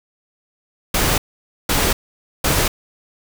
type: noise bursts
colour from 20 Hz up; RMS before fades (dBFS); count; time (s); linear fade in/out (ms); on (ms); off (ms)
pink; -17; 3; 0.94-2.68; 5; 240; 510
effects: none